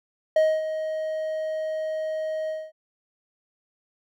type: tone with ADSR envelope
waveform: triangle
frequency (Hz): 628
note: D#5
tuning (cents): +16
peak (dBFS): -13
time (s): 0.36-2.72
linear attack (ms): 4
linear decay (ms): 250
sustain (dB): -11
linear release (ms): 230
effects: none